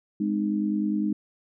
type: tone cluster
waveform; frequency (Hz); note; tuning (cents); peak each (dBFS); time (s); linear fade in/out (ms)
sine; 207.2 / 257 / 306.9; G#3 / C4 / D#4; -4 / -31 / -24; -25 / -34 / -27; 0.2-1.13; 5
effects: none